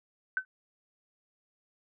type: tone with exponential decay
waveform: sine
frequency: 1522 Hz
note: F#6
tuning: 48 cents sharp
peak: -22 dBFS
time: 0.37-0.45 s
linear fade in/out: 1 ms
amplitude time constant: 17 ms
effects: none